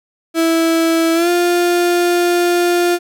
35% pulse tone with pitch glide, 328.6 to 350.2 Hz, E4 to F4, -5 to +5 cents, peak -10 dBFS, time 0.34-2.99 s, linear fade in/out 50 ms, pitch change +110 cents, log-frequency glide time 1.14-1.29 s, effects none

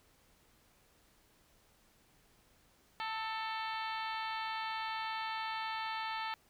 harmonic tone with a mistuned harmonic, 443.9 Hz, A4, 15 cents sharp, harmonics 2 / 3 / 4 / 5 / 6 / 7 / 8 / 9 / 10, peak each -39 / -43 / -45 / -47 / -49 / -50 / -51 / -52 / -53 dBFS, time 3-6.34 s, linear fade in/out 0 ms, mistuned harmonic 3, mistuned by -27 cents, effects pink hiss -68 dBFS RMS until 6.49 s

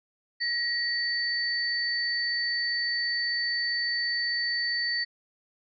sine tone pair together, 1904 / 4529 Hz, A#6 / C#8, +36 / +36 cents, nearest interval octave + minor third, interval 1500 cents, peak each -28 dBFS, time 0.4-5.05 s, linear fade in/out 20 ms, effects MP3 64 kbps

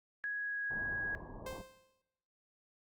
sine tone with pitch glide, 1665 to 1655.4 Hz, G#6 to G#6, +4 to -6 cents, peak -35 dBFS, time 0.24-1.15 s, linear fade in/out 0 ms, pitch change -10 cents, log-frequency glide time 0.39-0.65 s
pink low-pass noise, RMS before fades -48 dBFS, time 0.7-1.62 s, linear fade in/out 10 ms, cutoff 1100 Hz, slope 96 dB/octave
sawtooth tone with exponential decay, 523.3 Hz, C5, in tune, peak -36 dBFS, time 1.46-2.02 s, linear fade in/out 5 ms, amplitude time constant 120 ms
effects noise-tail reverb RT60 0.9 s tail -17 dB re dry + Opus 48 kbps

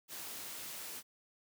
white noise, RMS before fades -45 dBFS, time 0.08-1.03 s, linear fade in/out 50 ms, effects high-pass 100 Hz 12 dB/octave

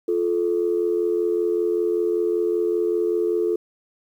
sine tone pair together, 349.4 / 434.6 Hz, F4 / A4, +1 / -21 cents, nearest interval major third, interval 378 cents, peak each -21 dBFS, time 0.08-3.56 s, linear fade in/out 5 ms, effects tanh soft clip ceiling -11 dBFS + 9-bit

